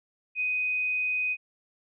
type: tone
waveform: sine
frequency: 2500 Hz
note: D#7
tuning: 8 cents sharp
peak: -25 dBFS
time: 0.35-1.37 s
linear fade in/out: 50 ms
effects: none